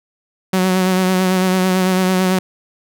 sawtooth tone with vibrato, 185.7 Hz, F#3, 7 cents sharp, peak -9 dBFS, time 0.53-2.39 s, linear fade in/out 5 ms, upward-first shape sine, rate 9 Hz, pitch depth 27 cents each way, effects none

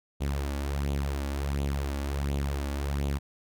sawtooth tone with flanger, 70.2 Hz, C#2, 22 cents sharp, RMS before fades -30 dBFS, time 0.2-3.19 s, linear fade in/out 20 ms, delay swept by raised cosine 0.28 to 3.58 ms, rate 1.4 Hz, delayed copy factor +0.6, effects none

